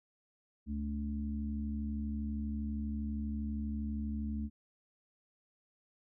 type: harmonic tone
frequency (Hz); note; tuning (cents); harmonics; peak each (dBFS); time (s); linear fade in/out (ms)
72.5; D2; -22; 1 / 3 / 4; -37 / -37 / -47; 0.66-4.5; 50
effects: none